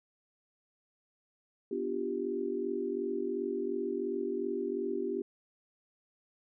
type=chord; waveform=sine; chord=G dominant seventh; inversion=first; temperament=equal; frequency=246.9 / 293.7 / 349.2 / 392 Hz; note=B3 / D4 / F4 / G4; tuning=0 / 0 / 0 / 0 cents; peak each=-39 / -40 / -37 / -34 dBFS; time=1.71-5.22 s; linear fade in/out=5 ms; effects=none